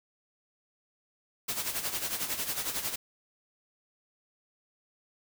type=noise with tremolo; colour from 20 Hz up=white; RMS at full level=-31 dBFS; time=1.48-2.96 s; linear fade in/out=10 ms; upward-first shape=sine; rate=11 Hz; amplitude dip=65%; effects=none